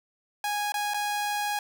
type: tone with dropouts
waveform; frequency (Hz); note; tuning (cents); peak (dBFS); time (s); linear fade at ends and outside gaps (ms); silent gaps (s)
sawtooth; 827; G#5; -8; -23; 0.44-1.59; 2; 0.721-0.741 / 0.937-0.943
effects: none